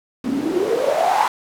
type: noise with band-pass filter sweep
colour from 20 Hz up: white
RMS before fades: -19 dBFS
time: 0.24-1.28 s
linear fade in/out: 2 ms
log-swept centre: 230 to 960 Hz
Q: 9.6
effects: none